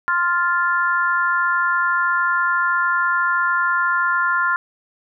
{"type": "chord", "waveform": "sine", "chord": "F major", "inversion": "second", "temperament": "just", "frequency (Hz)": [1047.7, 1396.9, 1746.1], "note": ["C6", "F6", "A6"], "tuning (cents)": [2, 0, -14], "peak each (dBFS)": [-21, -18, -24], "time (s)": [0.08, 4.56], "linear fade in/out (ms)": 0, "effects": []}